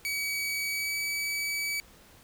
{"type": "tone with pitch glide", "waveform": "sawtooth", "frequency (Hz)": [2271, 2287], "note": ["C#7", "D7"], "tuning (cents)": [41, -47], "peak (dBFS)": -26, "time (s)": [0.05, 1.8], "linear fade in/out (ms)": 0, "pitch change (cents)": 12, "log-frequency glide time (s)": [0.69, 0.96], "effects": ["pink hiss -56 dBFS RMS until 2.23 s"]}